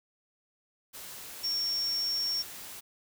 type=tone in noise; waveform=sine; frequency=5500 Hz; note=F8; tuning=27 cents flat; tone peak=-28 dBFS; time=1.43-2.43 s; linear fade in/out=20 ms; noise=white; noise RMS=-44 dBFS; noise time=0.93-2.81 s; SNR=+13 dB; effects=none